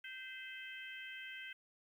harmonic tone with a mistuned harmonic, 520 Hz, C5, 11 cents flat, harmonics 3 / 4 / 5 / 6, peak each -50 / -51 / -52 / -53 dBFS, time 0.04-1.53 s, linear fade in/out 5 ms, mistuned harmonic 4, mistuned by -24 cents, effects 12-bit

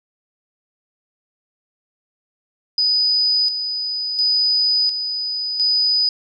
sine tone with tremolo, 4978 Hz, D#8, in tune, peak -14 dBFS, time 2.78-6.09 s, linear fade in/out 2 ms, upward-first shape square, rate 0.71 Hz, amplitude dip 55%, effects none

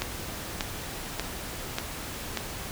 click train, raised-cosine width 0.2 ms, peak -10 dBFS, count 5, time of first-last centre 0.02-2.373 s, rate 1.7 Hz, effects pink hiss -37 dBFS RMS until 2.71 s

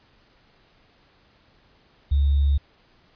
sine tone with sample-and-hold, 70.5 Hz, C#2, 30 cents sharp, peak -16 dBFS, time 2.11-2.58 s, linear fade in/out 10 ms, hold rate 3675 Hz, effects pink hiss -59 dBFS RMS until 3.15 s + resampled to 11025 Hz

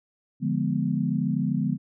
sine chord, D diminished seventh, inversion none, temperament equal, 146.83 / 174.61 / 207.7 / 246.9 Hz, D3 / F3 / Ab3 / Cb4, 0 / 0 / 0 / 0 cents, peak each -28 dBFS, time 0.4-1.78 s, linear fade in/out 50 ms, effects none

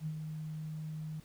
sine tone with ADSR envelope, 155.56 Hz, D#3, in tune, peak -33 dBFS, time 0-1.2 s, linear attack 61 ms, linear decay 73 ms, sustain -5 dB, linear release 3 ms, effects pink hiss -62 dBFS RMS until 1.24 s

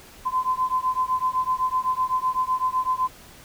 sine beating tone pair, 1021 / 1028.9 Hz, C6 / C6, -43 / -29 cents, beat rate 7.9 Hz, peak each -24 dBFS, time 0.25-3.08 s, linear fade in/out 20 ms, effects pink hiss -47 dBFS RMS until 3.44 s

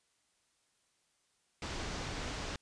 pink low-pass noise, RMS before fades -40 dBFS, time 1.62-2.56 s, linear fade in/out 2 ms, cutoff 6700 Hz, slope 24 dB/octave, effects white hiss -75 dBFS RMS until 2.61 s + resampled to 22050 Hz

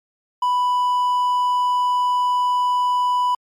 triangle tone, 990 Hz, B5, 4 cents sharp, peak -14 dBFS, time 0.42-3.35 s, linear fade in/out 5 ms, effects MP3 96 kbps

